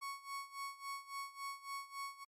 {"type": "tone with tremolo", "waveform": "35% pulse", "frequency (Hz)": 1108.7, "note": "C#6", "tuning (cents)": 0, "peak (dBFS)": -39, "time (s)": [0.01, 2.25], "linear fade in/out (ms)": 20, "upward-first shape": "sine", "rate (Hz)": 3.6, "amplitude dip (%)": 85, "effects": ["MP3 64 kbps"]}